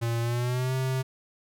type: tone with pitch glide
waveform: square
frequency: 116.54 to 130.81 Hz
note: A#2 to C3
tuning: 0 to 0 cents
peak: -26 dBFS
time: 0.01-1.03 s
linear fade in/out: 20 ms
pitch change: +200 cents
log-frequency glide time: 0.21-0.74 s
effects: none